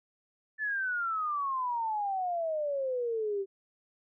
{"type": "exponential sweep", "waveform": "sine", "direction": "down", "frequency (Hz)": [1760, 383.9], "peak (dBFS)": -29, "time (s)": [0.58, 3.46], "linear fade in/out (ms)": 50, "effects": []}